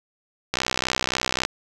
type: click train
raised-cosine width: 0.2 ms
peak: -4 dBFS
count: 59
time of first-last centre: 0.54-1.451 s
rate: 63.7 Hz
effects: none